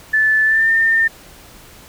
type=tone with pitch glide; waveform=sine; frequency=1747 to 1808.6 Hz; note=A6 to A6; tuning=-13 to +47 cents; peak=-11 dBFS; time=0.13-1.08 s; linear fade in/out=10 ms; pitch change=+60 cents; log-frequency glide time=0.45-0.69 s; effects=pink hiss -42 dBFS RMS until 1.88 s